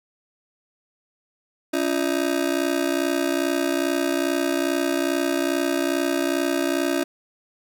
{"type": "ring-modulated tone", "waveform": "30% pulse", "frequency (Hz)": 312.5, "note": "D#4", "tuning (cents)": 8, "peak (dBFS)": -15, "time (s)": [1.73, 7.04], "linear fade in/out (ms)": 10, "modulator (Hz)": 31.2, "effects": []}